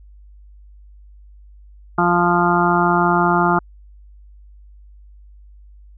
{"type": "harmonic tone", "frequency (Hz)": 174.61, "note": "F3", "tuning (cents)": 0, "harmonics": [1, 2, 4, 5, 6, 7, 8], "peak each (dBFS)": [-20, -20, -21, -20, -24, -20, -22], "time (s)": [1.98, 3.59], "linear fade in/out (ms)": 5, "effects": ["added 50 Hz sine -41 dBFS peak until 5.97 s"]}